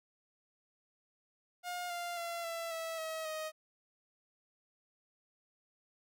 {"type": "tone with pitch steps", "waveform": "sawtooth", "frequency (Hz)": [712, 696.9, 682.2, 667.8, 653.7, 639.8, 626.3], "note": ["F5", "F5", "F5", "E5", "E5", "D#5", "D#5"], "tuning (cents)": [33, -4, -41, 22, -15, 48, 11], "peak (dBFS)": -34, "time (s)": [1.63, 3.52], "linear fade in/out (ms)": 50, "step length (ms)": 270, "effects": []}